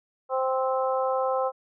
harmonic tone, 261.6 Hz, C4, in tune, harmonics 2 / 3 / 4 / 5, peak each -25 / -29 / -31 / -33 dBFS, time 0.29-1.52 s, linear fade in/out 50 ms, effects none

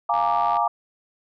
sine chord, Bb dominant seventh, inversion second, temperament equal, 698.5 / 830.6 / 932.3 / 1174.7 Hz, F5 / Ab5 / Bb5 / D6, 0 / 0 / 0 / 0 cents, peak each -24 dBFS, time 0.09-0.68 s, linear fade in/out 5 ms
click train, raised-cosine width 0.3 ms, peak -22 dBFS, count 36, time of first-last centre 0.14-0.569 s, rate 81.5 Hz
effects none

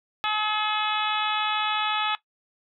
harmonic tone, 426.4 Hz, G#4, 46 cents sharp, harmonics 2 / 3 / 4 / 5 / 6 / 7 / 8 / 9, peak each -29 / -28 / -32 / -37 / -32 / -37 / -32 / -38 dBFS, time 0.24-2.15 s, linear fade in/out 0 ms, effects noise-tail reverb RT60 0.1 s tail -17 dB re dry

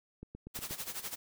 click train, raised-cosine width 3 ms, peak -32 dBFS, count 5, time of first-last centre 0.23-0.71 s, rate 8.34 Hz
white noise with tremolo, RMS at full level -38 dBFS, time 0.54-1.16 s, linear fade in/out 20 ms, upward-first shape sine, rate 12 Hz, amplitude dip 80%
effects none

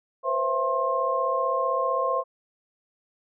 sine tone cluster, 492.4 / 528 / 667 / 1064 Hz, B4 / C5 / E5 / C6, -5 / +16 / +20 / +29 cents, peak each -32 / -27 / -30 / -25 dBFS, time 0.23-2.24 s, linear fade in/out 50 ms, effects none

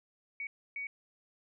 sine tone bursts at uneven times, 2250 Hz, C#7, 25 cents sharp, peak -36 dBFS, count 2, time 0.4-0.47 / 0.76-0.87 s, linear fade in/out 2 ms, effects none

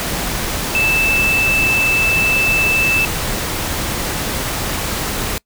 sine tone in noise, 2637 Hz, E7, in tune, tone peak -13 dBFS, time 0.75-3.05 s, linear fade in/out 0 ms, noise pink, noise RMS -21 dBFS, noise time 0-5.38 s, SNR +5 dB, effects noise-tail reverb RT60 0.1 s tail -24 dB re dry

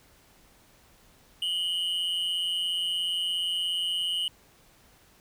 triangle tone pair together, 2900 / 3077 Hz, F#7 / G7, -35 / -33 cents, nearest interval minor second, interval 102 cents, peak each -27 / -29 dBFS, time 1.42-4.28 s, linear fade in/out 2 ms, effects pink hiss -59 dBFS RMS until 5.2 s

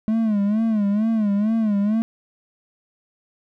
triangle tone with vibrato, 213 Hz, G#3, 44 cents sharp, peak -15 dBFS, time 0.08-2.02 s, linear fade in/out 0 ms, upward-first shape sine, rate 2.2 Hz, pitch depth 110 cents each way, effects none

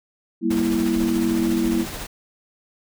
sine chord, E diminished, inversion first, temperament just, 197.78 / 237.3 / 329.6 Hz, G3 / Bb3 / E4, +16 / +31 / 0 cents, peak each -25 / -22 / -21 dBFS, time 0.41-1.86 s, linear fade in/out 50 ms
pink noise with tremolo, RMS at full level -31 dBFS, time 0.5-2.07 s, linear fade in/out 10 ms, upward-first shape sine, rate 14 Hz, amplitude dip 30%
effects none

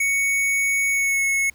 square tone with pitch glide, 2225 to 2191 Hz, C#7 to C#7, +6 to -21 cents, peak -19 dBFS, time 0-1.5 s, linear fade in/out 5 ms, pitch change -27 cents, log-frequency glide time 0.91-1.23 s, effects added 67 Hz sine -51 dBFS peak until 1.54 s + pink hiss -57 dBFS RMS until 1.54 s

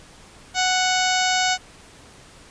harmonic tone, 740 Hz, F#5, in tune, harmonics 1 / 2 / 3 / 4 / 5 / 6 / 7 / 8 / 9 / 10, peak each -22 / -25 / -27 / -28 / -29 / -30 / -30 / -31 / -32 / -32 dBFS, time 0.54-1.58 s, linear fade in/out 50 ms, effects pink hiss -47 dBFS RMS until 2.5 s + resampled to 22050 Hz

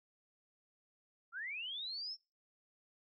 sine linear sweep, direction up, 1307 to 5450 Hz, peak -40 dBFS, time 1.32-2.17 s, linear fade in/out 50 ms, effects noise-tail reverb RT60 0.3 s tail -26 dB re dry

